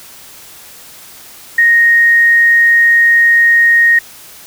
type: tone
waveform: sine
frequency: 1864.7 Hz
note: A#6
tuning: in tune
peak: -5 dBFS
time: 1.58-3.99 s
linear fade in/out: 5 ms
effects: white hiss -36 dBFS RMS until 4.46 s